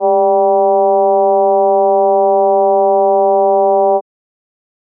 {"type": "tone with frequency modulation", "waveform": "sine", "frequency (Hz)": 587.3, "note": "D5", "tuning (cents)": 0, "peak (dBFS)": -7, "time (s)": [0, 4.01], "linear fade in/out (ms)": 50, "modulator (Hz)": 190, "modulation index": 1.3, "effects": ["high-pass 300 Hz 12 dB/octave"]}